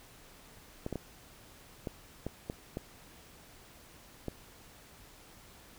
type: clicks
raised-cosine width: 2 ms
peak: -22 dBFS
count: 8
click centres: 0.864 / 0.927 / 0.957 / 1.872 / 2.266 / 2.499 / 2.771 / 4.283 s
effects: pink hiss -56 dBFS RMS until 5.78 s